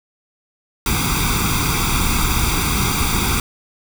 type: noise with comb filter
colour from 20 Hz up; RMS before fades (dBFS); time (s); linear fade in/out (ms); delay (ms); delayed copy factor
pink; -18; 0.86-3.4; 2; 0.84; +1
effects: none